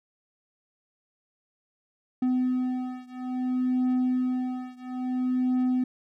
triangle beating tone pair, 253.1 / 253.69 Hz, B3 / B3, +43 / +47 cents, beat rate 0.59 Hz, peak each -25 / -26 dBFS, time 2.22-5.84 s, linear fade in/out 5 ms, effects none

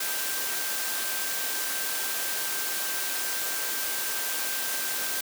sine tone in noise, 1568 Hz, G6, in tune, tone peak -38 dBFS, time 0-5.21 s, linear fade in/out 5 ms, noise white, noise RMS -30 dBFS, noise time 0-5.21 s, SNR -11 dB, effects high-pass 300 Hz 12 dB/octave

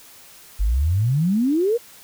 sine exponential sweep, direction up, 45.99 to 493.9 Hz, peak -16 dBFS, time 0.59-1.78 s, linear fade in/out 20 ms, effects white hiss -46 dBFS RMS until 2.03 s

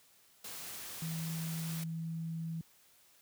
white noise, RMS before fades -45 dBFS, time 0.44-1.84 s, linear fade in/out 5 ms
sine tone with pitch glide, 162.8 to 163.74 Hz, E3 to E3, -21 to -11 cents, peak -36 dBFS, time 1.02-2.61 s, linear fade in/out 2 ms, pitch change +10 cents, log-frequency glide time 1.76-2.06 s
effects white hiss -65 dBFS RMS until 3.21 s + high-pass 60 Hz 12 dB/octave

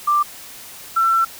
sine tone pair in turn, 1181 / 1344.4 Hz, D6 / E6, +9 / +34 cents, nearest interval major second, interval 225 cents, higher second, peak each -13 dBFS, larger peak neither, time 0.07-0.23 / 0.96-1.25 s, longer second, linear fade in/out 10 ms, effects white hiss -38 dBFS RMS until 1.39 s

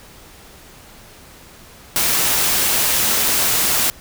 white noise, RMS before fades -17 dBFS, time 1.96-3.9 s, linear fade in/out 0 ms, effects pink hiss -43 dBFS RMS until 4 s

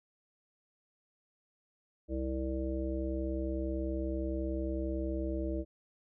harmonic tone, 65.41 Hz, C2, in tune, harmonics 1 / 3 / 5 / 7 / 9, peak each -35 / -44 / -36 / -44 / -41 dBFS, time 2.08-5.65 s, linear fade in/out 50 ms, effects none

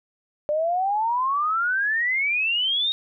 sine exponential sweep, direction up, 587.3 to 3763 Hz, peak -20 dBFS, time 0.49-2.92 s, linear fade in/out 0 ms, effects none

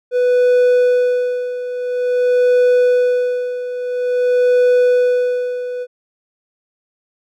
triangle tone with tremolo, 495.2 Hz, B4, 5 cents sharp, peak -7 dBFS, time 0.11-5.87 s, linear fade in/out 50 ms, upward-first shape sine, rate 0.49 Hz, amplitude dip 75%, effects none

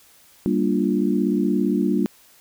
sine chord, G minor seventh, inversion none, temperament equal, 196 / 233.1 / 293.7 / 349.2 Hz, G3 / Bb3 / D4 / F4, 0 / 0 / 0 / 0 cents, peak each -22 / -23 / -23 / -25 dBFS, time 0.46-2.06 s, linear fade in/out 0 ms, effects white hiss -53 dBFS RMS until 2.4 s

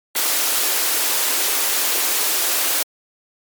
white high-pass noise, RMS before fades -19 dBFS, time 0.15-2.83 s, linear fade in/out 5 ms, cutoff 280 Hz, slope 48 dB/octave, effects MP3 96 kbps

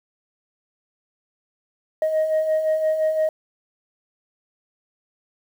sine beating tone pair, 622.3 / 628.1 Hz, D#5 / D#5, 0 / +16 cents, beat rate 5.8 Hz, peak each -25 / -17 dBFS, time 2.02-3.29 s, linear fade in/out 2 ms, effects tanh soft clip ceiling -15 dBFS + 8-bit

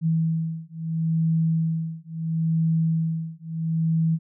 sine beating tone pair, 162 / 162.74 Hz, E3 / E3, -30 / -22 cents, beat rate 0.74 Hz, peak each -24 dBFS, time 0.01-4.19 s, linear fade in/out 50 ms, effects none

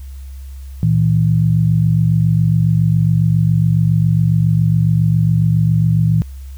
sine tone pair together, 114.13 / 161.4 Hz, A#2 / E3, -36 / -36 cents, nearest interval tritone, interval 600 cents, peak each -13 dBFS, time 0.83-6.22 s, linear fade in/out 0 ms, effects added 67 Hz sine -28 dBFS peak until 6.57 s + white hiss -50 dBFS RMS until 6.57 s

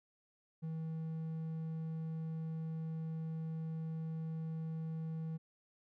triangle tone, 160.7 Hz, E3, 44 cents flat, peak -36 dBFS, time 0.62-5.38 s, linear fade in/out 20 ms, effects none

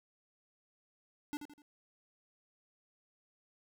square tone with echo, 293.7 Hz, D4, in tune, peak -37 dBFS, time 1.33-1.37 s, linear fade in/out 0 ms, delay 83 ms, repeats 3, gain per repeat -8 dB, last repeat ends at 1.619 s, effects none

